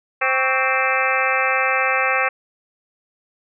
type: harmonic tone with a mistuned harmonic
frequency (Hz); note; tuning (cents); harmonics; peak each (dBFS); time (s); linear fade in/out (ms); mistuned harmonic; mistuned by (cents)
261.8; C4; +1; 2 / 3 / 4 / 5 / 6 / 7 / 8 / 9 / 10; -25 / -25 / -25 / -25 / -25 / -25 / -25 / -25 / -25; 0.21-2.29; 10; 4; +120
effects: none